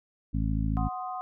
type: harmonic tone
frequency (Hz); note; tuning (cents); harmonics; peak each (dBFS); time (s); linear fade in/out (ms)
53.9; A1; -35; 1 / 2 / 3 / 4 / 5; -28 / -31 / -33 / -34 / -35; 0.33-0.89; 20
type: chord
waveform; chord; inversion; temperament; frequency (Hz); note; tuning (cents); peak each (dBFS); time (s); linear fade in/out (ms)
sine; C diminished; second; equal; 740 / 1046.5 / 1244.5; Gb5 / C6 / Eb6; 0 / 0 / 0; -34 / -39 / -39; 0.77-1.21; 0
effects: none